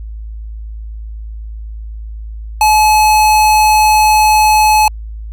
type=tone; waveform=square; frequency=856 Hz; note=A5; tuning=48 cents flat; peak=-7 dBFS; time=2.61-4.88 s; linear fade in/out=2 ms; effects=added 54 Hz sine -23 dBFS peak until 5.32 s